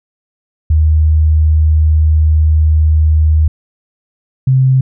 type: tone pair in turn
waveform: sine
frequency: 77.78 / 131.23 Hz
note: D#2 / C3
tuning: 0 / +6 cents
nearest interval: major sixth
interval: 906 cents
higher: second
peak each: -6 dBFS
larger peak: neither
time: 0.7-3.48 / 4.47-4.81 s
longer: first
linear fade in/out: 5 ms
effects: none